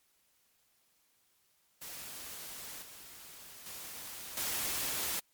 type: noise with level steps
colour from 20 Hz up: white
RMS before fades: -45 / -51 / -45 / -35 dBFS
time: 1.81-5.2 s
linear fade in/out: 10 ms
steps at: 2.82 / 3.66 / 4.37 s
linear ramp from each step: 2 ms
effects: white hiss -72 dBFS RMS until 5.33 s + MP3 96 kbps